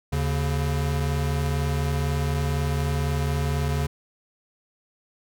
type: tone pair together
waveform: square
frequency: 77.12 / 141.2 Hz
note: D#2 / C#3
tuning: -15 / +32 cents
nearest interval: minor seventh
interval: 1047 cents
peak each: -26 dBFS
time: 0.12-3.87 s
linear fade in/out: 10 ms
effects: none